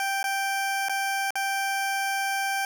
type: tone with dropouts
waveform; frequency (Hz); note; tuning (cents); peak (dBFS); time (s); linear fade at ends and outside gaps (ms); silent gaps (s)
20% pulse; 784; G5; 0; -20; 0-2.65; 1; 0.229-0.241 / 0.885-0.895 / 1.306-1.355
effects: none